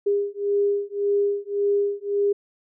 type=beating tone pair; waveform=sine; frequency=404.1 / 405.9 Hz; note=G#4 / G#4; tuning=-47 / -40 cents; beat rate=1.8 Hz; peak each=-23 dBFS; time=0.06-2.33 s; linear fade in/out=10 ms; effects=none